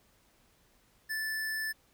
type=tone; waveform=square; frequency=1753 Hz; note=A6; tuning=7 cents flat; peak=-33 dBFS; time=1.09-1.73 s; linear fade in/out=20 ms; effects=pink hiss -67 dBFS RMS until 1.93 s